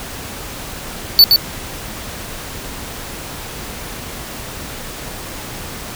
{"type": "tone with echo", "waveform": "square", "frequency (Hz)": 4489, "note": "C#8", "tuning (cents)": 21, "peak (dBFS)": -3, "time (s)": [1.19, 1.24], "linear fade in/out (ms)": 0, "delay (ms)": 120, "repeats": 1, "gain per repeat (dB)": -4, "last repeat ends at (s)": 1.36, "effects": ["pink hiss -29 dBFS RMS until 5.95 s"]}